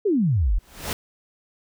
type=exponential sweep; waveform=sine; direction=down; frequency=446.6 to 36.71 Hz; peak=-17 dBFS; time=0.05-0.59 s; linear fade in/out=10 ms
type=noise with exponential growth; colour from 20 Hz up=pink; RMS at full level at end=-24 dBFS; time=0.58-0.93 s; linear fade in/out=2 ms; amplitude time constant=75 ms
effects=none